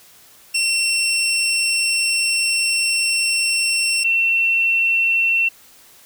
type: tone pair in turn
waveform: 20% pulse / sine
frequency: 2715 / 2706 Hz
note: F7 / E7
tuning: -50 / +45 cents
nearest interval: unison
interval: 5 cents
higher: first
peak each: -12 / -14 dBFS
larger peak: first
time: 0.54-4.04 / 4.04-5.49 s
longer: first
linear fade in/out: 10 ms
effects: white hiss -48 dBFS RMS until 6.05 s